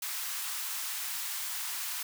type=high-pass noise; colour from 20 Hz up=white; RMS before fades=-36 dBFS; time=0.02-2.03 s; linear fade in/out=5 ms; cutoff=880 Hz; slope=24 dB/octave; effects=none